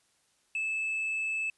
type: tone with hard clipping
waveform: triangle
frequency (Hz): 2617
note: E7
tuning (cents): -13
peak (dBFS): -30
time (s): 0.55-1.5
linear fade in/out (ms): 2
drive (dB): 5
effects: white hiss -70 dBFS RMS until 1.57 s + resampled to 24000 Hz